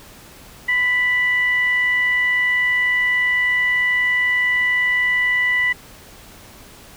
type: tone with frequency modulation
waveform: sine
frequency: 1975.5 Hz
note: B6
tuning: in tune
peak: -15 dBFS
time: 0.68-5.73 s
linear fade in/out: 10 ms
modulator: 962 Hz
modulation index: 0.26
effects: pink hiss -43 dBFS RMS until 6.96 s